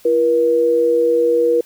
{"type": "tone pair together", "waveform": "sine", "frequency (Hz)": [337.9, 478.8], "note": ["E4", "A#4"], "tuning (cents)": [43, 46], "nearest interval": "tritone", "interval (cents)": 603, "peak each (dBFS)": [-20, -12], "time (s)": [0.05, 1.61], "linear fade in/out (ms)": 5, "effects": ["white hiss -48 dBFS RMS until 1.65 s"]}